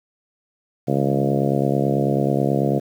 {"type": "harmonic tone with a mistuned harmonic", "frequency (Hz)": 69.2, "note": "C#2", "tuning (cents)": -2, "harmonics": [2, 3, 4, 5, 6, 7, 8, 9, 10], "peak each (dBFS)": [-22, -24, -25, -26, -27, -27, -28, -29, -29], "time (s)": [0.87, 2.8], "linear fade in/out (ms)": 20, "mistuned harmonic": 2, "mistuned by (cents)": 16, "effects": ["8-bit"]}